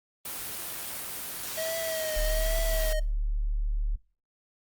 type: noise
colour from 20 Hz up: white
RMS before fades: -36 dBFS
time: 0.25-2.93 s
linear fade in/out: 5 ms
type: tone with vibrato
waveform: square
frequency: 637 Hz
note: D#5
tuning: 41 cents sharp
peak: -31 dBFS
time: 1.57-3 s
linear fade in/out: 10 ms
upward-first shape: triangle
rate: 1.2 Hz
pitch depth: 63 cents each way
type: tone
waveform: sine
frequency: 36.71 Hz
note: D1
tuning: in tune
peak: -25 dBFS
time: 2.16-3.96 s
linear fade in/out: 10 ms
effects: noise-tail reverb RT60 0.4 s tail -25 dB re dry + Opus 32 kbps